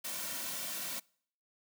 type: noise with comb filter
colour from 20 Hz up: white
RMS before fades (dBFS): -39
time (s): 0.04-1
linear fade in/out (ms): 10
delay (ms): 2.4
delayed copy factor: -0.55
effects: noise-tail reverb RT60 0.6 s tail -26 dB re dry + high-pass 150 Hz 12 dB/octave